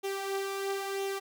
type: tone with flanger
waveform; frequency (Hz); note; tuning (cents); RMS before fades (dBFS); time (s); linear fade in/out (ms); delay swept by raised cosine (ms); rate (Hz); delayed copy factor
sawtooth; 392; G4; 0; -34; 0.03-1.2; 20; 0.31 to 3.41; 1; +0.5
effects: none